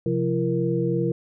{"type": "tone cluster", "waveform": "sine", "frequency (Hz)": [132.5, 175.5, 338.3, 468.3], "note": ["C3", "F3", "E4", "A#4"], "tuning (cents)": [22, 9, 45, 8], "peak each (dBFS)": -26, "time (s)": [0.06, 1.12], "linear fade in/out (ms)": 2, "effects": []}